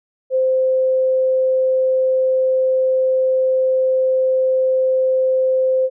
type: tone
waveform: sine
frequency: 520 Hz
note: C5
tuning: 11 cents flat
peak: -13 dBFS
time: 0.3-5.9 s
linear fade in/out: 50 ms
effects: none